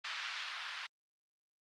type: band-pass noise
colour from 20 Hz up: pink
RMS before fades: -42 dBFS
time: 0.04-0.87 s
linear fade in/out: 10 ms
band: 1200 to 4500 Hz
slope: 24 dB/octave
effects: Opus 48 kbps